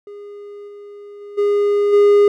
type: tone with level steps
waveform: triangle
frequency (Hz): 409.2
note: G#4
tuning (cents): -26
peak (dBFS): -30 / -32 / -30 / -11 / -6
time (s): 0.07-2.28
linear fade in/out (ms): 2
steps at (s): 0.67 / 1.2 / 1.37 / 1.92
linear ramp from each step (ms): 20
effects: none